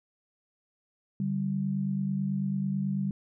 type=tone pair together; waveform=sine; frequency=145.2 / 194.32 Hz; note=D3 / G3; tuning=-19 / -15 cents; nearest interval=perfect fourth; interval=504 cents; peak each=-32 / -28 dBFS; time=1.2-3.11 s; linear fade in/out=2 ms; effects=none